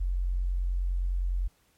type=tone; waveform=sine; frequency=44.85 Hz; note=F1; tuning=47 cents sharp; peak=-25 dBFS; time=0-1.48 s; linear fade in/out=10 ms; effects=pink hiss -67 dBFS RMS until 1.77 s + MP3 64 kbps